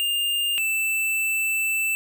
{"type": "tone pair in turn", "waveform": "square", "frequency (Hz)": [2808, 2650], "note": ["F7", "E7"], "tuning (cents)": [9, 9], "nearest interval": "minor second", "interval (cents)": 100, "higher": "first", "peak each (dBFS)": -22, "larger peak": "neither", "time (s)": [[0, 0.58], [0.58, 1.95]], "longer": "second", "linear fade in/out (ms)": 0, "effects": []}